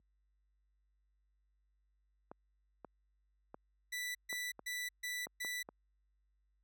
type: clicks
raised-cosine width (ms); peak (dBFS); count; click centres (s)
1; -33; 8; 2.315 / 2.847 / 3.544 / 4.328 / 4.593 / 5.269 / 5.448 / 5.689
type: tone bursts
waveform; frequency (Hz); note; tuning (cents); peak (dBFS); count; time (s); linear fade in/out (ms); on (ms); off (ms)
sawtooth; 1975.5; B6; 0; -35; 5; 3.92-5.63; 10; 230; 140
effects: added 50 Hz sine -50 dBFS peak until 6.63 s + high-pass 200 Hz 12 dB/octave